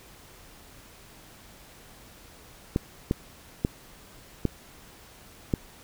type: clicks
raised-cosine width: 3 ms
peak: -10 dBFS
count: 5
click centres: 2.761 / 3.111 / 3.649 / 4.453 / 5.538 s
effects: pink hiss -51 dBFS RMS until 5.83 s